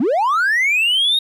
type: linear sweep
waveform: triangle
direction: up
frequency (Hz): 204.5 to 3774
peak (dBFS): -11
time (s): 0-1.19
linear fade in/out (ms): 5
effects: tanh soft clip ceiling -8 dBFS